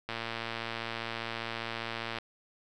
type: click train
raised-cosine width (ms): 0.3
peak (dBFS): -19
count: 242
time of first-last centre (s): 0.09-2.186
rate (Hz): 115
effects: none